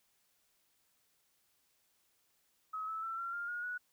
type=tone with pitch steps; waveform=sine; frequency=1278 / 1307.9 / 1338.4 / 1369.7 / 1401.7 / 1434.5 / 1468 Hz; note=D#6 / E6 / E6 / F6 / F6 / F6 / F#6; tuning=+46 / -14 / +26 / -34 / +6 / +46 / -14 cents; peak=-37 dBFS; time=2.73-3.78 s; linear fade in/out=10 ms; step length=150 ms; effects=white hiss -75 dBFS RMS until 3.92 s